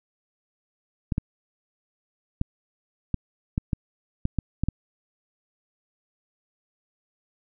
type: clicks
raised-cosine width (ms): 5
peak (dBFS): -11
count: 10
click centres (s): 1.122 / 1.181 / 2.414 / 3.143 / 3.579 / 3.732 / 4.254 / 4.387 / 4.636 / 4.686
effects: none